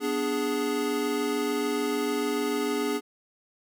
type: chord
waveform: square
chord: G# diminished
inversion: first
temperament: equal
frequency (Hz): 246.9 / 293.7 / 415.3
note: B3 / D4 / G#4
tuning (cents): 0 / 0 / 0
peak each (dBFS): -33 / -31 / -29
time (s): 0-3.01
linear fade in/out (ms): 50
effects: none